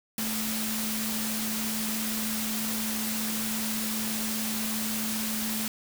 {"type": "tone in noise", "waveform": "sine", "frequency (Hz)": 218.9, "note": "A3", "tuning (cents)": -9, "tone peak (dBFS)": -32, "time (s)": [0.18, 5.68], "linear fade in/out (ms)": 2, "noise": "white", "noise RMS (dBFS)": -32, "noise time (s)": [0.18, 5.68], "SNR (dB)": -3, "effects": []}